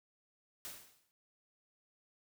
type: noise with exponential decay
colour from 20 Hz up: white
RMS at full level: -43 dBFS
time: 0.65-1.11 s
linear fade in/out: 0 ms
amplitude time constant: 100 ms
effects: none